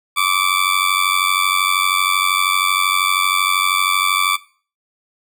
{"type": "tone with amplitude modulation", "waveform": "20% pulse", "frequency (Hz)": 1161, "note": "D6", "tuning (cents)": -20, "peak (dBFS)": -6, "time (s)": [0.16, 4.37], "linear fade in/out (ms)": 20, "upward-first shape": "sine", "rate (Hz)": 92.8, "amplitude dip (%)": 80, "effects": ["noise-tail reverb RT60 0.4 s tail -18 dB re dry"]}